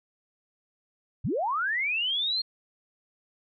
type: linear sweep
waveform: sine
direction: up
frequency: 74.2 to 4274 Hz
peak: -25 dBFS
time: 1.24-2.42 s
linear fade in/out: 10 ms
effects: none